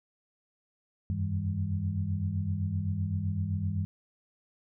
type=tone cluster; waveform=sine; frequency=88.5 / 96.3 / 159 / 198.8 Hz; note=F2 / G2 / D#3 / G3; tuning=+23 / -30 / +38 / +25 cents; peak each=-37 / -30 / -36 / -36 dBFS; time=1.1-3.85 s; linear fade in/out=0 ms; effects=none